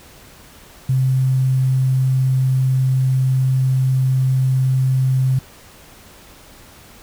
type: tone with quantisation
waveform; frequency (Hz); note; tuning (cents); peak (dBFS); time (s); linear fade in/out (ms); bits
sine; 130.81; C3; 0; -13; 0.89-5.39; 5; 7
effects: pink hiss -44 dBFS RMS until 7.02 s